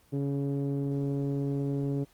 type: tone with low-pass filter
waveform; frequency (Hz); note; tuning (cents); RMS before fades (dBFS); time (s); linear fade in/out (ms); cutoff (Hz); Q
sawtooth; 140; C#3; +18; -30; 0.12-2.05; 20; 370; 2.2
effects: pink hiss -63 dBFS RMS until 2.13 s + Opus 24 kbps